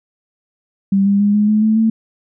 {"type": "tone with pitch steps", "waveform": "sine", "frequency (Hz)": [196, 200.2, 204.6, 209, 213.5, 218.1, 222.8], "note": ["G3", "G3", "G#3", "G#3", "G#3", "A3", "A3"], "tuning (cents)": [0, 37, -26, 11, 48, -15, 22], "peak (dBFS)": -10, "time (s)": [0.92, 1.9], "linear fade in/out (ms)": 5, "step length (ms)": 140, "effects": []}